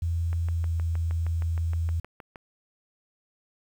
sine tone with pitch glide, 84.1 to 83.04 Hz, E2 to E2, +35 to +13 cents, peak -24 dBFS, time 0.02-2 s, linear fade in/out 5 ms, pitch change -22 cents, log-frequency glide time 0.52-0.69 s
click train, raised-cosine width 0.5 ms, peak -27 dBFS, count 14, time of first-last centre 0.33-2.358 s, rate 6.41 Hz
effects 9-bit

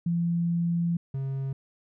sine / triangle tone pair in turn, 170.4 / 135.25 Hz, F3 / C#3, -42 / -42 cents, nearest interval major third, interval 400 cents, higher first, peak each -23 / -26 dBFS, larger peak first, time 0.06-0.97 / 1.14-1.53 s, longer first, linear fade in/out 5 ms, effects none

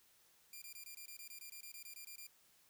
5% pulse tone bursts, 2390 Hz, D7, 30 cents sharp, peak -40 dBFS, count 16, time 0.53-2.268 s, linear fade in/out 2 ms, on 88 ms, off 22 ms, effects white hiss -70 dBFS RMS until 2.69 s

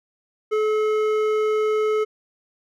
sine tone with hard clipping, 430 Hz, A4, 40 cents flat, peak -20 dBFS, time 0.51-2.05 s, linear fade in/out 20 ms, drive 10 dB, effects none

